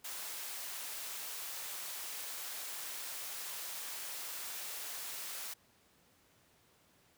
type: high-pass noise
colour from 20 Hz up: white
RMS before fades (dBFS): -43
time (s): 0.04-5.54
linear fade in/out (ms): 10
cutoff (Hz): 530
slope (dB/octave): 12
effects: pink hiss -68 dBFS RMS until 7.17 s + high-pass 80 Hz 12 dB/octave